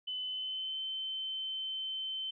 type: tone with pitch glide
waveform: sine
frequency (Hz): 3020 to 3080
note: F#7 to G7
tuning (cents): +35 to -31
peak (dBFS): -35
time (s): 0.07-2.31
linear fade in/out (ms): 10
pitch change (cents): +34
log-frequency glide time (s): 0.21-0.8
effects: none